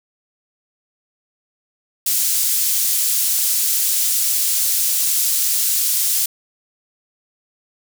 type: high-pass noise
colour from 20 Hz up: pink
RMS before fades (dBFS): -18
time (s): 2.06-6.26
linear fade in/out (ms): 5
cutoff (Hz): 7200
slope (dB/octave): 12
effects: none